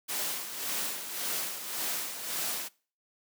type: noise with tremolo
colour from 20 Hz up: white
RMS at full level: -32 dBFS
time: 0.08-2.69 s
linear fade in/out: 20 ms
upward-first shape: sine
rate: 1.8 Hz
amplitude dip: 60%
effects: noise-tail reverb RT60 0.4 s tail -23 dB re dry + high-pass 200 Hz 12 dB/octave